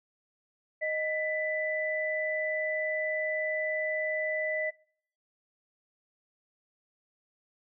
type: tone pair together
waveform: sine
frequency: 622.3 / 1988.3 Hz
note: D#5 / B6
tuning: 0 / +11 cents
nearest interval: octave + minor sixth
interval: 2011 cents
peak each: -31 / -31 dBFS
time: 0.81-4.71 s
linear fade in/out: 20 ms
effects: noise-tail reverb RT60 0.6 s tail -25 dB re dry